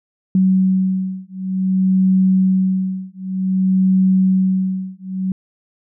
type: beating tone pair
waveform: sine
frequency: 187.9 / 188.44 Hz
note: F#3 / F#3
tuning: +27 / +32 cents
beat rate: 0.54 Hz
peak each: -16 dBFS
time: 0.35-5.32 s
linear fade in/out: 2 ms
effects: none